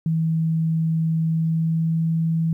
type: tone with pitch glide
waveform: sine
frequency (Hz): 161.7 to 163.2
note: E3 to E3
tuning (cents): -33 to -17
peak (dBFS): -18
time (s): 0.06-2.53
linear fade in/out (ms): 2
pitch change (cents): +16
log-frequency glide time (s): 1.22-2.08
effects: 10-bit